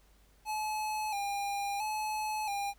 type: tone with vibrato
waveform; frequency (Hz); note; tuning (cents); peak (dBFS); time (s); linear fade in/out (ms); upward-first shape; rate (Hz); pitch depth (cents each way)
square; 830.6; G#5; 0; -33; 0.45-2.74; 50; square; 0.74; 56
effects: added 50 Hz sine -62 dBFS peak until 2.78 s + pink hiss -67 dBFS RMS until 2.78 s